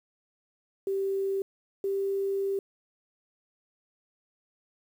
sine tone pair in turn, 389.9 / 392.8 Hz, G4 / G4, -9 / +4 cents, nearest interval unison, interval 13 cents, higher second, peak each -26 dBFS, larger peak neither, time 0.87-1.42 / 1.84-2.59 s, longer second, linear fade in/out 2 ms, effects 9-bit

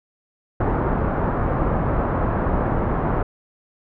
pink low-pass noise, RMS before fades -21 dBFS, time 0.6-3.23 s, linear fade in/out 5 ms, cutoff 1300 Hz, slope 24 dB/octave, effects none

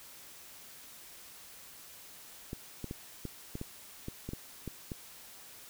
clicks, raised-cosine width 3 ms, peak -25 dBFS, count 11, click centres 2.531 / 2.843 / 2.911 / 3.253 / 3.554 / 3.614 / 4.084 / 4.29 / 4.334 / 4.677 / 4.918 s, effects white hiss -52 dBFS RMS until 5.69 s

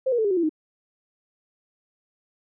sine tone with pitch steps, 523.3 / 479.9 / 440 / 403.5 / 370 / 339.3 / 311.2 Hz, C5 / B4 / A4 / G#4 / F#4 / F4 / D#4, 0 / -50 / 0 / -50 / 0 / -50 / 0 cents, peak -19 dBFS, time 0.06-0.494 s, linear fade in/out 10 ms, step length 62 ms, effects none

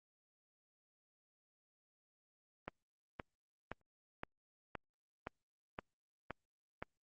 click train, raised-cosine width 0.5 ms, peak -26 dBFS, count 9, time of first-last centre 2.68-6.825 s, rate 1.93 Hz, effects Opus 24 kbps

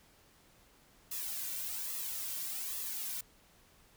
blue noise with flanger, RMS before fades -39 dBFS, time 1.11-3.21 s, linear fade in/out 5 ms, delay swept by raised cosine 1.3 to 2.4 ms, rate 1.2 Hz, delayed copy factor -0.7, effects pink hiss -64 dBFS RMS until 3.96 s

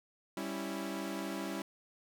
sawtooth chord, C# diminished, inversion second, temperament equal with one note detuned, 196.79 / 277.2 / 329.6 Hz, G3 / C#4 / E4, +7 / 0 / 0 cents, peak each -37 / -38 / -37 dBFS, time 0.37-1.62 s, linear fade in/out 2 ms, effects none

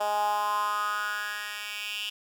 10% pulse tone with high-pass filter sweep, 207.7 Hz, G#3, in tune, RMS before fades -30 dBFS, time 0-2.1 s, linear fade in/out 10 ms, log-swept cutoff 700 to 2900 Hz, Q 5.4, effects none

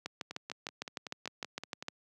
two click trains, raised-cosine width 0.2 ms, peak -19 / -23 dBFS, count 13 / 9, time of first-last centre 0.06-1.884 / 0.31-1.825 s, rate 6.58 / 5.28 Hz, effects high-pass 150 Hz 12 dB/octave

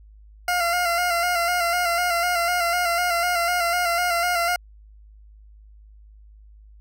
20% pulse tone with vibrato, 698.5 Hz, F5, in tune, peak -15 dBFS, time 0.48-4.56 s, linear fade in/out 2 ms, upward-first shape square, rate 4 Hz, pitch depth 36 cents each way, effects added 52 Hz sine -45 dBFS peak until 6.8 s

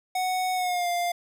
square tone with pitch glide, 740 to 699.7 Hz, F#5 to F5, 0 to +3 cents, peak -25 dBFS, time 0.15-1.12 s, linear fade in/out 5 ms, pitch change -97 cents, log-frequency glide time 0.54-0.88 s, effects none

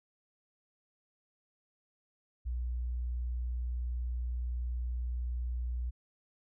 sine tone, 60.7 Hz, B1, 29 cents flat, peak -32 dBFS, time 2.45-5.91 s, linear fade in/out 20 ms, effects none

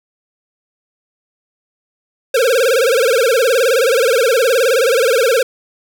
square tone with vibrato, 493.5 Hz, B4, 1 cent flat, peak -11 dBFS, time 2.34-5.43 s, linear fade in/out 5 ms, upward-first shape sine, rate 19 Hz, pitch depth 180 cents each way, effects none

